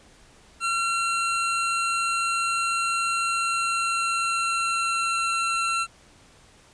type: tone with pitch glide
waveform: 25% pulse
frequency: 1363 to 1352.8 Hz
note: F6 to E6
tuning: -43 to +44 cents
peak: -19 dBFS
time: 0.6-5.87 s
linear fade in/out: 50 ms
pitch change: -13 cents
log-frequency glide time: 3.19-5.38 s
effects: pink hiss -54 dBFS RMS until 6.73 s + resampled to 22050 Hz